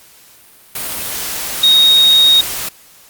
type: tone in noise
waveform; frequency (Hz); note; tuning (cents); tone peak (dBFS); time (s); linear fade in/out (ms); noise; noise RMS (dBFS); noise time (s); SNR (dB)
sine; 3750; A#7; +10; -6; 1.63-2.41; 5; white; -22; 0.75-2.69; +13
effects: white hiss -44 dBFS RMS until 3.09 s + Opus 48 kbps